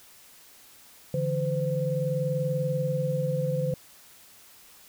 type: tone cluster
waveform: sine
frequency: 144.9 / 165.3 / 512 Hz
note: D3 / E3 / C5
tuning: -23 / +5 / -38 cents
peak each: -28 / -32 / -28 dBFS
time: 1.14-3.74 s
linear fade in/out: 2 ms
effects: white hiss -53 dBFS RMS until 4.88 s